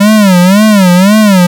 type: tone with vibrato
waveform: square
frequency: 196 Hz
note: G3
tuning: in tune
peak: -3 dBFS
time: 0-1.47 s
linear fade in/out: 10 ms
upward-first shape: sine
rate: 1.9 Hz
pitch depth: 180 cents each way
effects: none